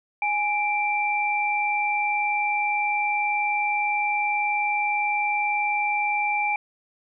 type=tone pair together; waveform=sine; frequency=830.9 / 2350 Hz; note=G#5 / D7; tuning=+1 / +1 cents; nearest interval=octave + tritone; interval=1800 cents; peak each=-24 dBFS; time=0.22-6.56 s; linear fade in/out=2 ms; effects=none